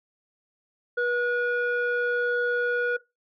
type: tone pair together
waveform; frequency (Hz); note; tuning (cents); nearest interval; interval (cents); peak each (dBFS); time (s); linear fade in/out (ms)
sine; 484.3 / 1452.2; B4 / F#6; -34 / -33; octave + perfect fifth; 1901; -24; 0.97-2.97; 10
effects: noise-tail reverb RT60 0.2 s tail -19 dB re dry + tanh soft clip ceiling -19 dBFS